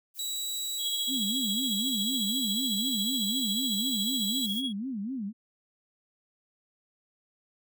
violet noise, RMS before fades -42 dBFS, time 0.14-4.63 s, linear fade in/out 50 ms
25% pulse tone with pitch glide, 3900 to 3934 Hz, B7 to B7, -23 to -7 cents, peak -27 dBFS, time 0.19-4.46 s, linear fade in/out 2 ms, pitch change +16 cents, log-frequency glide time 1.72-2.59 s
triangle tone with tremolo, 3322 Hz, G#7, in tune, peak -27 dBFS, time 0.78-4.73 s, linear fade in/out 50 ms, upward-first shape sine, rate 14 Hz, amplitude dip 55%
sine tone with vibrato, 230.9 Hz, A#3, 16 cents flat, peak -31 dBFS, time 1.07-5.33 s, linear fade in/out 50 ms, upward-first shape sine, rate 4 Hz, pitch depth 280 cents each way
effects none

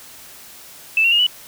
sine tone with pitch steps, 2637 / 2739 / 2846 / 2957 Hz, E7 / F7 / F7 / F#7, 0 / -34 / +32 / -2 cents, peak -12 dBFS, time 0.97-1.266 s, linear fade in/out 2 ms, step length 74 ms, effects white hiss -41 dBFS RMS until 1.47 s

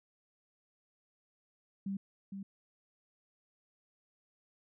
sine tone with echo, 196 Hz, G3, in tune, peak -34 dBFS, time 1.86-1.97 s, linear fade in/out 5 ms, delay 460 ms, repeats 1, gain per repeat -6 dB, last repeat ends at 2.43 s, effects none

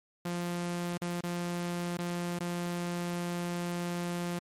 sawtooth tone with dropouts, 174.4 Hz, F3, 2 cents flat, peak -28 dBFS, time 0.25-4.39 s, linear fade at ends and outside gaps 5 ms, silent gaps 0.976-1.016 / 1.209-1.235 / 1.973-1.986 / 2.389-2.404 s, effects MP3 64 kbps

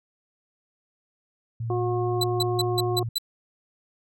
sine tone, 114.9 Hz, A#2, 25 cents flat, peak -27 dBFS, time 1.6-3.09 s, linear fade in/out 5 ms
harmonic tone, 361.1 Hz, F#4, 42 cents flat, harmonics 1 / 2 / 3, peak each -25 / -31 / -35 dBFS, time 1.7-3.03 s, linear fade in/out 2 ms
40% pulse tone bursts, 3985 Hz, B7, 15 cents sharp, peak -21 dBFS, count 6, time 2.21-3.184 s, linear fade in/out 5 ms, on 29 ms, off 160 ms
effects none

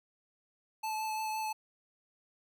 square tone with vibrato, 870 Hz, A5, 20 cents flat, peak -34 dBFS, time 0.83-1.53 s, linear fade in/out 10 ms, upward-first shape triangle, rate 5.8 Hz, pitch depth 16 cents each way, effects none

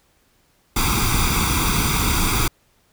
pink noise with comb filter, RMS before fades -19 dBFS, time 0.76-2.48 s, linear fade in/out 5 ms, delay 0.84 ms, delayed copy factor +0.85, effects pink hiss -61 dBFS RMS until 2.92 s

